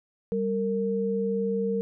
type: tone pair together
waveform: sine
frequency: 196 / 459.2 Hz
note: G3 / A#4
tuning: 0 / -26 cents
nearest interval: octave + minor third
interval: 1474 cents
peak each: -28 / -26 dBFS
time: 0.32-1.81 s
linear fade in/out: 0 ms
effects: none